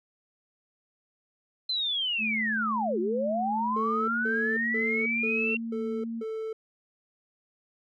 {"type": "linear two-way sweep", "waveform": "sine", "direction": "down then up", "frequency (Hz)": [4113, 335.3, 2741], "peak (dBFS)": -26, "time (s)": [1.69, 5.57], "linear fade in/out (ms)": 5, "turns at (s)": 2.99}
{"type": "tone with pitch glide", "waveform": "sine", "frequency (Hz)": [218.9, 229], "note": ["A3", "A#3"], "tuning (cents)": [-9, -31], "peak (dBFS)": -31, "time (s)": [2.18, 6.24], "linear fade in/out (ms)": 50, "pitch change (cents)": 78, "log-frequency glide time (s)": [3.71, 4.15]}
{"type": "tone bursts", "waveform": "triangle", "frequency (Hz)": 441.5, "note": "A4", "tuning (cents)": 6, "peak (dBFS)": -29, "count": 6, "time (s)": [3.76, 6.53], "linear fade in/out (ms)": 5, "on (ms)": 320, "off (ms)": 170}
{"effects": []}